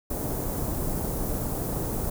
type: band-stop noise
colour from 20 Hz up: pink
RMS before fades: -29 dBFS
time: 0.1-2.1 s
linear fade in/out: 5 ms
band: 680 to 12000 Hz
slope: 12 dB/octave
effects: none